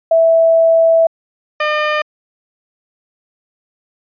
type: tone pair in turn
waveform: sine / 15% pulse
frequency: 657 / 604.9 Hz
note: E5 / D#5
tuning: -6 / -49 cents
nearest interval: minor second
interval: 143 cents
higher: first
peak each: -7 dBFS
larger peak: neither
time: 0.11-1.07 / 1.6-2.02 s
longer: first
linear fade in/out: 5 ms
effects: resampled to 11025 Hz